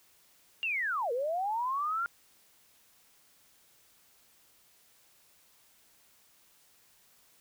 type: linear two-way sweep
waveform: sine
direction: down then up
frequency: 2825 to 457.8 to 1414 Hz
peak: -29 dBFS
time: 0.63-2.06 s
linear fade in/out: 0 ms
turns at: 1.12 s
effects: white hiss -64 dBFS RMS until 7.4 s